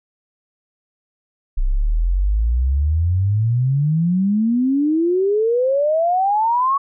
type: exponential sweep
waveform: sine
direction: up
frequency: 30.57 to 1126 Hz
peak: -14 dBFS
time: 1.57-6.78 s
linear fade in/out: 10 ms
effects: none